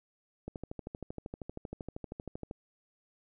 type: click train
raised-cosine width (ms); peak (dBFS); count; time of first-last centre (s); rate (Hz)
2; -26; 27; 0.48-2.511; 12.8
effects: none